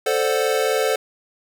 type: chord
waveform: square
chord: D dominant seventh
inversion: second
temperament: equal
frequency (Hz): 440 / 523.3 / 587.3 / 740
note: A4 / C5 / D5 / F#5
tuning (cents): 0 / 0 / 0 / 0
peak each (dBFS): -22 / -23 / -27 / -28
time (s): 0.06-0.96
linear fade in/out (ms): 5
effects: none